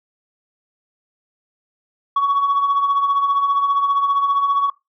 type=tone with tremolo; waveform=sine; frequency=1121 Hz; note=C#6; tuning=19 cents sharp; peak=-10 dBFS; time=2.16-4.7 s; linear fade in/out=5 ms; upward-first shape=triangle; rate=15 Hz; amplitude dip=65%; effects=noise-tail reverb RT60 0.2 s tail -20 dB re dry + tanh soft clip ceiling -11 dBFS